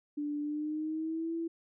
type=tone with pitch glide; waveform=sine; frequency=293.8 to 331.7 Hz; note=D4 to E4; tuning=+1 to +11 cents; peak=-32 dBFS; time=0.17-1.48 s; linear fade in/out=10 ms; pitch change=+210 cents; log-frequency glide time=0.41-1.34 s; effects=none